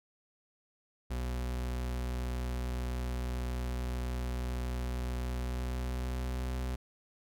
40% pulse tone with pitch glide, 61.74 to 62.93 Hz, B1 to B1, 0 to +33 cents, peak -32 dBFS, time 1.1-6.76 s, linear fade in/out 10 ms, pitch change +33 cents, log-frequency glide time 5.19-6.54 s, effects none

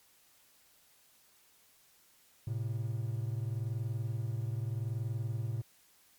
triangle tone pair together, 110 / 130.81 Hz, A2 / C3, 0 / 0 cents, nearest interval minor third, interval 300 cents, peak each -32 / -36 dBFS, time 2.47-5.62 s, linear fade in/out 5 ms, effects white hiss -65 dBFS RMS until 6.18 s + MP3 96 kbps

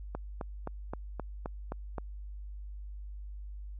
click train, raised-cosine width 1 ms, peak -22 dBFS, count 8, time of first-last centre 0.15-1.982 s, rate 3.82 Hz, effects added 50 Hz sine -40 dBFS peak until 3.79 s

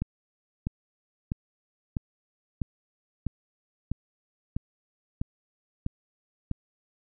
click train, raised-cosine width 5 ms, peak -16 dBFS, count 11, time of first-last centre 0.02-6.514 s, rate 1.54 Hz, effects none

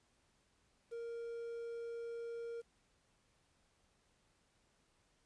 triangle tone with quantisation, 466.2 Hz, A#4, in tune, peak -40 dBFS, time 0.91-2.62 s, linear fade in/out 20 ms, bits 11, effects pink hiss -75 dBFS RMS until 5.25 s + resampled to 22050 Hz

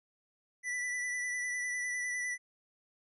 square tone with vibrato, 1975.5 Hz, B6, in tune, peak -34 dBFS, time 0.63-2.38 s, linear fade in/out 50 ms, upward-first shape sine, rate 9.9 Hz, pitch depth 20 cents each way, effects resampled to 24000 Hz

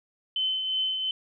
sine tone with tremolo, 3057 Hz, G7, 44 cents flat, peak -23 dBFS, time 0.36-1.11 s, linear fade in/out 2 ms, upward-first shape triangle, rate 2.8 Hz, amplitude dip 45%, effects none

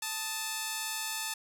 5% pulse tone pair together, 880.2 / 1252 Hz, A5 / D#6, 0 / +10 cents, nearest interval tritone, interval 610 cents, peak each -22 / -29 dBFS, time 0.02-1.34 s, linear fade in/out 5 ms, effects none

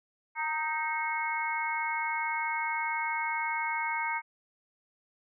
harmonic tone with a mistuned harmonic, 312.3 Hz, D#4, 7 cents sharp, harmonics 3 / 4 / 5 / 6 / 7, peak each -32 / -40 / -38 / -44 / -33 dBFS, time 0.35-4.22 s, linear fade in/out 50 ms, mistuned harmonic 3, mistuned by -23 cents, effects none

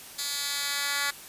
10% pulse tone with high-pass filter sweep, 284.3 Hz, C#4, 44 cents sharp, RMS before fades -30 dBFS, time 0.18-1.11 s, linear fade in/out 10 ms, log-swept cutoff 4300 to 1800 Hz, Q 1, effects white hiss -45 dBFS RMS until 1.28 s + resampled to 32000 Hz

